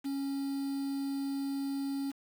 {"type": "tone with quantisation", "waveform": "triangle", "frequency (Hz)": 275.8, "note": "C#4", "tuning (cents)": -9, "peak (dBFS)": -30, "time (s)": [0.04, 2.12], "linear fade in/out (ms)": 20, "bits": 8, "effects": []}